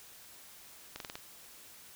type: slowing click train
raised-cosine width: 0.2 ms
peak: -23 dBFS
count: 5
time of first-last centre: 0.96-1.155 s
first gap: 42 ms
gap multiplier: 1.1
effects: white hiss -54 dBFS RMS until 1.95 s